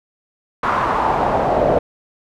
brown noise with band-pass filter sweep, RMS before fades -17 dBFS, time 0.63-1.79 s, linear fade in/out 5 ms, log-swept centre 1200 to 580 Hz, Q 3, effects none

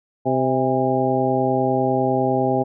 harmonic tone with a mistuned harmonic, 130 Hz, C3, 11 cents flat, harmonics 1 / 2 / 3 / 4 / 5 / 6, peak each -26 / -23 / -23 / -25 / -24 / -23 dBFS, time 0.25-2.64 s, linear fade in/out 20 ms, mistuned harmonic 6, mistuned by +65 cents, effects none

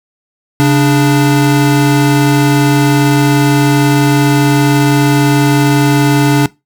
square tone pair together, 137.87 / 292.9 Hz, C#3 / D4, -9 / -5 cents, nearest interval octave + minor second, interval 1304 cents, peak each -10 dBFS, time 0.6-6.46 s, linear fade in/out 0 ms, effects noise-tail reverb RT60 0.2 s tail -20 dB re dry

